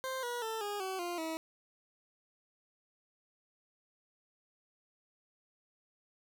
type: tone with pitch steps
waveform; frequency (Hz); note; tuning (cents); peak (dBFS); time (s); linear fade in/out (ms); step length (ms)
20% pulse; 523.3 / 482.6 / 445.2 / 410.6 / 378.7 / 349.3 / 322.1; C5 / B4 / A4 / G#4 / F#4 / F4 / E4; 0 / -40 / +20 / -20 / +40 / 0 / -40; -31; 0.04-1.37; 0; 190
effects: none